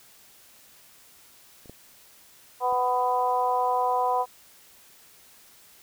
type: clicks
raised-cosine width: 2 ms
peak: -37 / -29 / -34 dBFS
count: 3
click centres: 1.658 / 1.696 / 2.726 s
type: harmonic tone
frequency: 249.3 Hz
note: B3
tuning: 16 cents sharp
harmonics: 2 / 3 / 4 / 5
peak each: -29 / -25 / -25 / -39 dBFS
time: 2.6-4.26 s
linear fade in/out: 50 ms
effects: white hiss -54 dBFS RMS until 5.82 s